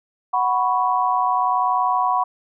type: chord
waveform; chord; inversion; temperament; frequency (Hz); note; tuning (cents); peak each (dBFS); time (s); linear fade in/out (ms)
sine; F# suspended fourth; none; equal; 740 / 987.8 / 1108.7; F#5 / B5 / C#6; 0 / 0 / 0; -21 / -20 / -22; 0.33-2.24; 10
effects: none